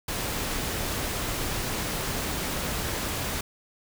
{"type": "noise", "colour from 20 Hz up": "pink", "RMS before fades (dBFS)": -30, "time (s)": [0.08, 3.41], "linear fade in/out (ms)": 5, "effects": []}